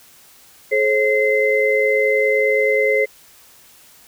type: tone cluster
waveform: sine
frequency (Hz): 427.4 / 537 / 2064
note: G#4 / C5 / C7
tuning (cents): +50 / +45 / -24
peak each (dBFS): -18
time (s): 0.71-3.06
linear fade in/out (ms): 20
effects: white hiss -48 dBFS RMS until 4.07 s

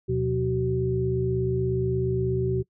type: tone cluster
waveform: sine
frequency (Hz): 75 / 123.8 / 180.5 / 378.2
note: D2 / B2 / F#3 / F#4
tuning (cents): +37 / +5 / -43 / +38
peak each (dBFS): -34 / -26 / -33 / -25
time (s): 0.08-2.63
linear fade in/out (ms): 20
effects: noise-tail reverb RT60 0.1 s tail -22 dB re dry

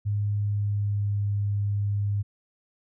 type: tone with pitch glide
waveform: sine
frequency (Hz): 103 to 101.82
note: G#2 to G#2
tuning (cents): -14 to -34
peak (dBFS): -23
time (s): 0.05-2.23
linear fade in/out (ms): 20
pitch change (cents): -20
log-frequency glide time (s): 0.35-1.24
effects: none

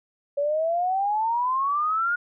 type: exponential sweep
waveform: sine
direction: up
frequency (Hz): 562 to 1448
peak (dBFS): -21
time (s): 0.37-2.16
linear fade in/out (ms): 10
effects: none

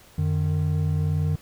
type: tone pair together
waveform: triangle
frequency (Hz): 90.4 / 152.03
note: F#2 / D#3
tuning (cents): -40 / -40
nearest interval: major sixth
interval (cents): 900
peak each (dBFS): -22 / -21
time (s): 0.18-1.36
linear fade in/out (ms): 5
effects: pink hiss -52 dBFS RMS until 1.41 s

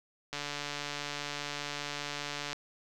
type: click train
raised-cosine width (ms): 0.2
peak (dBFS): -19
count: 320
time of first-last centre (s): 0.33-2.53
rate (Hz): 145
effects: none

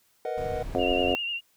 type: chord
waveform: triangle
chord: B major seventh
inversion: third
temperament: equal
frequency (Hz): 466.2 / 493.9 / 622.3 / 740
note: A#4 / B4 / D#5 / F#5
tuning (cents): 0 / 0 / 0 / 0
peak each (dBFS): -32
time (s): 0.25-0.63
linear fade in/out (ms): 2
type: noise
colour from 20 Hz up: brown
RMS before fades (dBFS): -36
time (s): 0.37-1.14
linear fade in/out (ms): 10
type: harmonic tone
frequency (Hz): 89.9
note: F#2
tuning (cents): -49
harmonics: 3 / 4 / 5 / 6 / 7 / 8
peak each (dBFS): -30 / -30 / -30 / -30 / -30 / -30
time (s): 0.75-1.15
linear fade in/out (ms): 0
type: tone with vibrato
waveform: sine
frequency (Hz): 2794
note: F7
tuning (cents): 0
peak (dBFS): -28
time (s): 0.78-1.41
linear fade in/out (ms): 50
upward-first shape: sine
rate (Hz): 10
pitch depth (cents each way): 41
effects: white hiss -66 dBFS RMS until 1.56 s

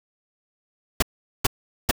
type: noise bursts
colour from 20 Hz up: pink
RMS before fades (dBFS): -18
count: 3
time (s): 1-1.912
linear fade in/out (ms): 5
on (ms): 24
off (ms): 420
effects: none

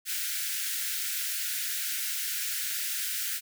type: high-pass noise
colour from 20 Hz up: white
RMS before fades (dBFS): -32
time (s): 0.05-3.41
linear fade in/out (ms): 50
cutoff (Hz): 1400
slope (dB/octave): 96
effects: none

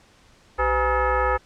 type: tone with frequency modulation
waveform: sine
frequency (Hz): 386.2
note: G4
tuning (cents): -26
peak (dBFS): -18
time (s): 0.58-1.38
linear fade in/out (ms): 20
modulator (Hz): 446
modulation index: 2.9
effects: pink hiss -55 dBFS RMS until 1.45 s + low-pass 7000 Hz 12 dB/octave

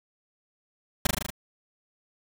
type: noise with echo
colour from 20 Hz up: pink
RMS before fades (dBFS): -22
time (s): 1.05-1.07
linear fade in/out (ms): 5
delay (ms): 39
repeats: 6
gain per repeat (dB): -2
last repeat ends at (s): 1.304
effects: none

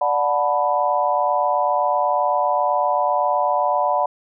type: chord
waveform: sine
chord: B minor seventh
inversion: first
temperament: equal with one note detuned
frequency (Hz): 587.3 / 729.4 / 880 / 987.8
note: D5 / F#5 / A5 / B5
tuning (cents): 0 / -25 / 0 / 0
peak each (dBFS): -22 / -21 / -24 / -21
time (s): 0.01-4.06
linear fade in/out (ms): 5
effects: none

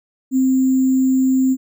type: tone with sample-and-hold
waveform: sine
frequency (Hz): 261.6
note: C4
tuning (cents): 0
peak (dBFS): -12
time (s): 0.31-1.57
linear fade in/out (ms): 50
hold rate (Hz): 7350
effects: none

